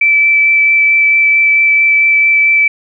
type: tone with vibrato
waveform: sine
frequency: 2319 Hz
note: D7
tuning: 22 cents flat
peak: -6 dBFS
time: 0.01-2.68 s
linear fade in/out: 5 ms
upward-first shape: sine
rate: 4.5 Hz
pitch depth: 8 cents each way
effects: none